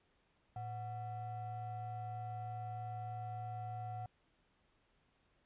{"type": "ring-modulated tone", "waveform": "triangle", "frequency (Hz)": 311.9, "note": "D#4", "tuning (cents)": 4, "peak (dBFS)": -36, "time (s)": [0.56, 4.06], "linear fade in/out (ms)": 2, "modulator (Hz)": 424, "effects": ["pink hiss -75 dBFS RMS until 5.45 s", "resampled to 8000 Hz"]}